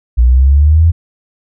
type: exponential sweep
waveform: sine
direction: up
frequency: 58.27 to 85.4 Hz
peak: -4 dBFS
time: 0.17-0.92 s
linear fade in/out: 20 ms
effects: none